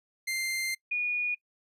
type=tone pair in turn; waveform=sawtooth / sine; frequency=2093 / 2451 Hz; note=C7 / D#7; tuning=0 / -27 cents; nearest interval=minor third; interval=273 cents; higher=second; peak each=-26 dBFS; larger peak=neither; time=0.27-0.75 / 0.91-1.35 s; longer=first; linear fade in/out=10 ms; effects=noise-tail reverb RT60 0.1 s tail -23 dB re dry + resampled to 32000 Hz